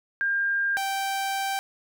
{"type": "tone pair in turn", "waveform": ["sine", "sawtooth"], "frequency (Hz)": [1603, 781.4], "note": ["G6", "G5"], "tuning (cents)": [38, -6], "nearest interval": "octave", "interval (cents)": 1244, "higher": "first", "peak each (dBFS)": -22, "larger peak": "neither", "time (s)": [[0.21, 0.77], [0.77, 1.59]], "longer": "second", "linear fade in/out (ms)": 0, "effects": []}